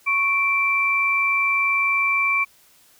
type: tone pair together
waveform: sine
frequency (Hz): 1105.3 / 2342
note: C#6 / D7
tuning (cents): -5 / -5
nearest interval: octave + minor second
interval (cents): 1300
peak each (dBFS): -24 / -18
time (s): 0.06-2.45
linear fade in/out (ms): 20
effects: white hiss -55 dBFS RMS until 2.99 s